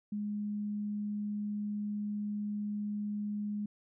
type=tone; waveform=sine; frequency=207.7 Hz; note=G#3; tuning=in tune; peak=-33 dBFS; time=0.12-3.66 s; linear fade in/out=5 ms; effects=none